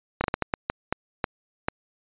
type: slowing click train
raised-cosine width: 0.5 ms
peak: -8 dBFS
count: 10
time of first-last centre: 0.21-1.685 s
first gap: 30 ms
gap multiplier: 1.4
effects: resampled to 8000 Hz